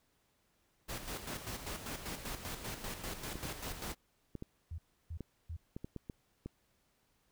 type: noise with tremolo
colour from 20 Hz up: pink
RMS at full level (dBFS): -41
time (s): 0.88-3.95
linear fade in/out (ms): 20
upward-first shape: square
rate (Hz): 5.1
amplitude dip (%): 55
type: clicks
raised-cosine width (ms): 3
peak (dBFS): -29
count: 10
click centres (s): 3.356 / 3.454 / 4.353 / 4.424 / 5.207 / 5.765 / 5.845 / 5.963 / 6.098 / 6.46
type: tone bursts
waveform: sine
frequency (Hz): 82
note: E2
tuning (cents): -9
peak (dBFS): -39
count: 3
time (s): 4.71-5.566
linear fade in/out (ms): 5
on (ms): 72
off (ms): 320
effects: pink hiss -75 dBFS RMS until 7.31 s